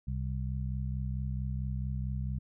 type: harmonic tone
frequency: 64.5 Hz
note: C2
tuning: 24 cents flat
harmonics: 1 / 2 / 3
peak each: -34 / -35 / -41 dBFS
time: 0.07-2.39 s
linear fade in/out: 10 ms
effects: none